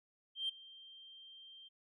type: tone with ADSR envelope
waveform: sine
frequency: 3160 Hz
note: G7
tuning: 13 cents sharp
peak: -32 dBFS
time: 0.35-1.69 s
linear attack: 140 ms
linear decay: 8 ms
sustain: -21 dB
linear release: 19 ms
effects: tanh soft clip ceiling -29 dBFS